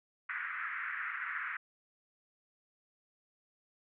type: band-pass noise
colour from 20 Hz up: pink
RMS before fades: -39 dBFS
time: 0.29-1.57 s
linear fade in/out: 5 ms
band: 1300 to 2100 Hz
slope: 48 dB/octave
effects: none